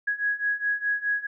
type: beating tone pair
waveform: sine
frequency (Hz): 1661.2 / 1666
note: G#6 / G#6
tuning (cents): 0 / +5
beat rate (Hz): 4.8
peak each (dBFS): -28 / -26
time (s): 0.07-1.27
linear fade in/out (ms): 10
effects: none